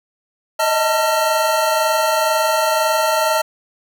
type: tone cluster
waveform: square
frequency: 609 / 631 / 892 / 1364 Hz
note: D#5 / D#5 / A5 / F6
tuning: -37 / +24 / +23 / -41 cents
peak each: -27 / -19 / -20 / -22 dBFS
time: 0.59-3.42 s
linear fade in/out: 10 ms
effects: 8-bit